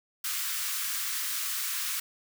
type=high-pass noise; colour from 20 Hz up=white; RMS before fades=-32 dBFS; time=0.24-2 s; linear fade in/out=5 ms; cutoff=1100 Hz; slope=48 dB/octave; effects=none